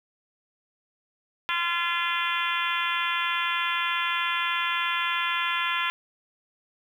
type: harmonic tone with a mistuned harmonic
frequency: 343.3 Hz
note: F4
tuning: 30 cents flat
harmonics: 3 / 4 / 5 / 6 / 7 / 8 / 9 / 10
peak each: -30 / -31 / -32 / -33 / -33 / -34 / -35 / -35 dBFS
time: 1.49-5.9 s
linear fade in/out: 0 ms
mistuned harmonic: 7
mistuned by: +19 cents
effects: 9-bit